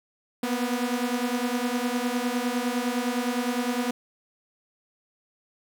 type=beating tone pair; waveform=sawtooth; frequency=240 / 249.8 Hz; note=B3 / B3; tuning=-49 / +20 cents; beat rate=9.8 Hz; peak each=-24 dBFS; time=0.43-3.91 s; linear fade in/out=5 ms; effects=10-bit